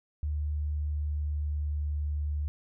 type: tone with pitch glide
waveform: sine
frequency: 74.6 to 74.04 Hz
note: D2 to D2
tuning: +28 to +15 cents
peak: -28 dBFS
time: 0.23-2.48 s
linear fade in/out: 0 ms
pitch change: -13 cents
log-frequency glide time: 0.66-1.91 s
effects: none